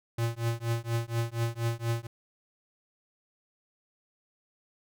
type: tone with tremolo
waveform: square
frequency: 116.2 Hz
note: A#2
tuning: 5 cents flat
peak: -25 dBFS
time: 0.18-2.07 s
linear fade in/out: 5 ms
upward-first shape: triangle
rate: 4.2 Hz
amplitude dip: 100%
effects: none